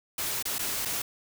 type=noise with dropouts; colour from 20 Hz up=white; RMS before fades=-31 dBFS; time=0.18-1.02 s; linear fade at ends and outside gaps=5 ms; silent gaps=0.426-0.453 / 0.584-0.591 / 0.852-0.855 s; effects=none